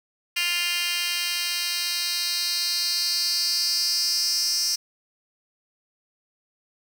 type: tone with high-pass filter sweep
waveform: 10% pulse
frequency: 349.2 Hz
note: F4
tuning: in tune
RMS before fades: -25 dBFS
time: 0.36-4.76 s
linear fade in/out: 10 ms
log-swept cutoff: 2900 to 5500 Hz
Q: 4.8
effects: none